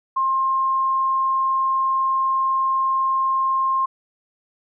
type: tone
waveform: sine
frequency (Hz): 1062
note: C6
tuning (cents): +25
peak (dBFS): -17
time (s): 0.16-3.86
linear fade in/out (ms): 10
effects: none